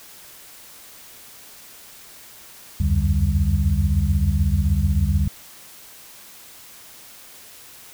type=tone cluster; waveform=sine; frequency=68.8 / 84.9 / 91.7 / 146.4 / 195.2 Hz; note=C#2 / F2 / F#2 / D3 / G3; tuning=-12 / -48 / -15 / -5 / -7 cents; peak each=-20 / -20 / -29 / -26 / -26 dBFS; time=2.8-5.28 s; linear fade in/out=5 ms; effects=white hiss -44 dBFS RMS until 7.93 s